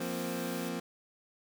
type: chord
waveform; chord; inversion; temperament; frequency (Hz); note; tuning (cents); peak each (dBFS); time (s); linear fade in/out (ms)
25% pulse; F suspended fourth; none; equal; 174.61 / 233.1 / 261.6; F3 / Bb3 / C4; 0 / 0 / 0; -35; 0-0.8; 5
type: noise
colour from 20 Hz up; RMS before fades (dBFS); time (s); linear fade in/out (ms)
white; -47; 0.01-0.69; 5
effects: none